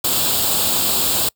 white noise with comb filter, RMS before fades -18 dBFS, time 0.04-1.29 s, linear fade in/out 5 ms, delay 0.25 ms, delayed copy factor +0.7, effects noise-tail reverb RT60 0.1 s tail -26 dB re dry + high-pass 60 Hz 12 dB/octave

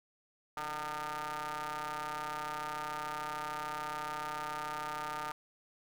sawtooth ring-modulated tone, 153.8 Hz, D#3, 20 cents flat, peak -30 dBFS, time 0.57-5.32 s, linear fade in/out 2 ms, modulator 1060 Hz, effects none

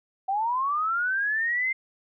sine linear sweep, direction up, 753 to 2103 Hz, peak -23 dBFS, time 0.28-1.73 s, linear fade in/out 10 ms, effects none

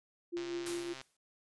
sine tone with tremolo, 345.7 Hz, F4, 18 cents flat, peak -34 dBFS, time 0.32-0.94 s, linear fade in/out 20 ms, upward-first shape triangle, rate 5.3 Hz, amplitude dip 50%
click train, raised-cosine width 0.2 ms, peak -29 dBFS, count 86, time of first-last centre 0.37-1.014 s, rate 132 Hz
white noise with exponential decay, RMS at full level -39 dBFS, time 0.66-1.17 s, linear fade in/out 5 ms, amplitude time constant 110 ms
effects resampled to 24000 Hz

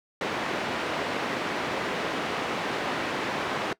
pink band-pass noise, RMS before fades -30 dBFS, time 0.21-3.73 s, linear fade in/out 2 ms, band 270 to 2700 Hz, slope 12 dB/octave, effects noise-tail reverb RT60 0.1 s tail -21 dB re dry

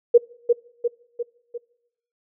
sine tone with echo, 475.5 Hz, A#4, 34 cents sharp, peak -7 dBFS, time 0.14-0.18 s, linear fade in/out 10 ms, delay 350 ms, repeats 4, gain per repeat -5 dB, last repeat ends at 1.58 s, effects noise-tail reverb RT60 0.9 s tail -25 dB re dry

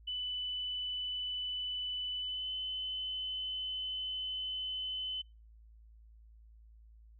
sine tone with pitch glide, 2991 to 3031 Hz, F#7 to F#7, +18 to +41 cents, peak -35 dBFS, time 0.07-5.22 s, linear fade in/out 10 ms, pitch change +23 cents, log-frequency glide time 2.18-2.51 s, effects noise-tail reverb RT60 0.3 s tail -25 dB re dry + added 55 Hz sine -55 dBFS peak until 7.19 s

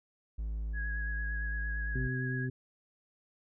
triangle tone, 54 Hz, A1, 32 cents flat, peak -31 dBFS, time 0.38-2.08 s, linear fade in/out 10 ms
sine tone with vibrato, 1661.2 Hz, G#6, in tune, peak -37 dBFS, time 0.73-2.49 s, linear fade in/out 50 ms, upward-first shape sine, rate 8.8 Hz, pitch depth 17 cents each way
harmonic tone, 127.8 Hz, C3, 40 cents flat, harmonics 1 / 2 / 3, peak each -33 / -39 / -43 dBFS, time 1.95-2.5 s, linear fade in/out 5 ms
effects none

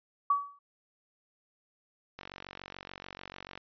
sine tone with exponential decay, 1138 Hz, C#6, 45 cents sharp, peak -20 dBFS, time 0.3-0.59 s, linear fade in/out 5 ms, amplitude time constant 61 ms
click train, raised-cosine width 0.3 ms, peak -26 dBFS, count 66, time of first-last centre 2.19-3.576 s, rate 46.9 Hz
effects resampled to 11025 Hz

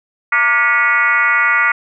sine tone with frequency modulation, 1689 Hz, G#6, 29 cents sharp, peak -10 dBFS, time 0.32-1.72 s, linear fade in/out 5 ms, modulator 258 Hz, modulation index 2.2, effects none

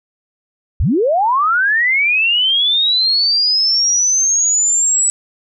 sine linear sweep, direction up, 43.65 to 7902 Hz, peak -11 dBFS, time 0.8-5.1 s, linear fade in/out 0 ms, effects none

